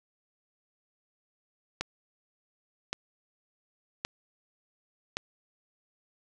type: click train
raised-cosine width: 0.2 ms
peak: -13 dBFS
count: 4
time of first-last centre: 1.81-5.169 s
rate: 0.893 Hz
effects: none